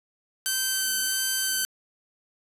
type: tone with vibrato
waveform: 5% pulse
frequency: 1542 Hz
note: G6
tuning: 29 cents flat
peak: -13 dBFS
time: 0.46-1.65 s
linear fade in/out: 0 ms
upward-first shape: sine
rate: 1.5 Hz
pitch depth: 9 cents each way
effects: resampled to 32000 Hz + 7-bit